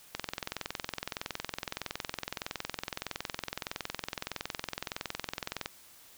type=click train; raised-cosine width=0.2 ms; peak=-16 dBFS; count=120; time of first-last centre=0.15-5.659 s; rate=21.6 Hz; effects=white hiss -56 dBFS RMS until 6.17 s